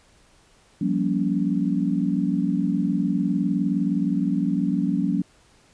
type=chord; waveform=sine; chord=G half-diminished seventh; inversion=third; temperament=just; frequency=176.4 / 196 / 235.2 / 282.2 Hz; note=F3 / G3 / Bb3 / Db4; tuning=+18 / 0 / +16 / +31 cents; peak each=-25 / -25 / -27 / -25 dBFS; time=0.81-5.22 s; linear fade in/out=5 ms; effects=pink hiss -57 dBFS RMS until 5.73 s + resampled to 22050 Hz